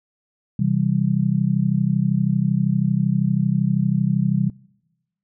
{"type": "chord", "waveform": "sine", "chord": "C major", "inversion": "none", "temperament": "just", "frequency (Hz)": [130.81, 163.52, 196.22], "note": ["C3", "E3", "G3"], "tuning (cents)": [0, -14, 2], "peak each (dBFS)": -21, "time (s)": [0.59, 4.5], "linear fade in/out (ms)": 5, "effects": ["noise-tail reverb RT60 1.0 s tail -25 dB re dry"]}